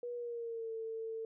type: tone with pitch glide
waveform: sine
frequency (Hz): 483.1 to 448.2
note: B4 to A4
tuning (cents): -38 to +32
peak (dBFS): -38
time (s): 0.03-1.25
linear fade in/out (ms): 2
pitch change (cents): -130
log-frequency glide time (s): 0.15-0.71
effects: none